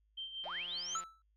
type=tone with tremolo; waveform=sine; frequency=3136 Hz; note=G7; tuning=in tune; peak=-39 dBFS; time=0.17-0.96 s; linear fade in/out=10 ms; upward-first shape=sine; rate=5.5 Hz; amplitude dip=60%
type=click train; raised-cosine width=0.3 ms; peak=-39 dBFS; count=106; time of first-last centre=0.44-1.037 s; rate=176 Hz
type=linear sweep; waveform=sine; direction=up; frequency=480 to 7230 Hz; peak=-40 dBFS; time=0.45-1.01 s; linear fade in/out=10 ms
type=tone with exponential decay; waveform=triangle; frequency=1318.5 Hz; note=E6; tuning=in tune; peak=-31 dBFS; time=0.95-1.22 s; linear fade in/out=2 ms; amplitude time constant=57 ms
effects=added 52 Hz sine -70 dBFS peak until 1.36 s